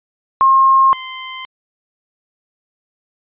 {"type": "tone pair in turn", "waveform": ["sine", "10% pulse"], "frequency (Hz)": [1070, 1038.9], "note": ["C6", "C6"], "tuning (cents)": [38, -13], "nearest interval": "minor second", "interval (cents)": 51, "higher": "first", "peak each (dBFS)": [-7, -16], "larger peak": "first", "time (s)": [[0.41, 0.93], [0.93, 1.45]], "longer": "neither", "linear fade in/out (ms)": 0, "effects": ["resampled to 8000 Hz"]}